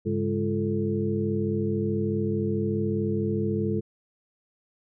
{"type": "tone cluster", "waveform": "sine", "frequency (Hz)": [101.2, 139.9, 204.6, 344.1, 437.8], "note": ["G#2", "C#3", "G#3", "F4", "A4"], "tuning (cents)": [-44, 16, -26, -26, -9], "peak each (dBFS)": [-30, -34, -28, -30, -30], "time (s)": [0.05, 3.81], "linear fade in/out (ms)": 20, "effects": []}